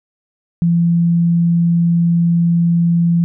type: tone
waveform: sine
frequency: 170 Hz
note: F3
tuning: 46 cents flat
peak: -10 dBFS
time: 0.62-3.24 s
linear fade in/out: 0 ms
effects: none